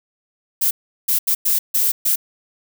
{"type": "noise bursts at uneven times", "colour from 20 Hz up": "violet", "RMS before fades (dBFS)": -17, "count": 6, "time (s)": [[0.61, 0.71], [1.08, 1.19], [1.27, 1.35], [1.45, 1.59], [1.74, 1.92], [2.05, 2.16]], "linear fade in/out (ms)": 10, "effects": []}